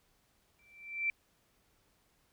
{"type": "tone with exponential growth", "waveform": "sine", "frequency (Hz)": 2341, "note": "D7", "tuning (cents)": -6, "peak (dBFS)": -27, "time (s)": [0.59, 1.1], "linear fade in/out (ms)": 1, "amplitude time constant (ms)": 110, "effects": ["pink hiss -72 dBFS RMS until 2.32 s"]}